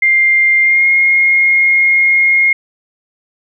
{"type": "tone with pitch glide", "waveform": "sine", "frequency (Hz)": [2100, 2143], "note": ["C7", "C7"], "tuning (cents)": [6, 41], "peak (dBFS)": -7, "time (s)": [0.02, 2.53], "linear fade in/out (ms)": 5, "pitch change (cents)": 35, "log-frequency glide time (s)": [0.6, 0.87], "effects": []}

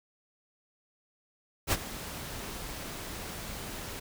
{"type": "noise with ADSR envelope", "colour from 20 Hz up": "pink", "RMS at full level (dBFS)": -25, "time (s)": [1.67, 4], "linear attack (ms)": 53, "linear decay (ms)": 39, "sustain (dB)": -15, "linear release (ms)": 12, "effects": []}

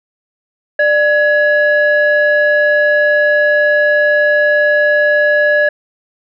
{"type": "tone pair together", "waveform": "sine", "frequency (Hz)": [594.7, 1682], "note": ["D5", "G#6"], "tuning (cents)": [22, 22], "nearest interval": "octave + tritone", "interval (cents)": 1800, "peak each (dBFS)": -10, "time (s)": [0.79, 5.69], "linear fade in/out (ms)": 5, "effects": ["tanh soft clip ceiling -3 dBFS"]}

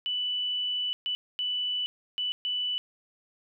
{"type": "tone bursts at uneven times", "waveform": "sine", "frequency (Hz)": 2976, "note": "F#7", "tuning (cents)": 9, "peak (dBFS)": -27, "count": 5, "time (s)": [[0.06, 0.93], [1.06, 1.15], [1.39, 1.86], [2.18, 2.32], [2.45, 2.78]], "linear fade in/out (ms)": 0, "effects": []}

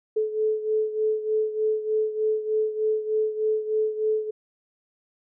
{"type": "beating tone pair", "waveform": "sine", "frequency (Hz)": [432, 435.3], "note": ["A4", "A4"], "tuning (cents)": [-32, -19], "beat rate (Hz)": 3.3, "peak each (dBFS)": [-23, -28], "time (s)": [0.16, 4.31], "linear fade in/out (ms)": 10, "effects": []}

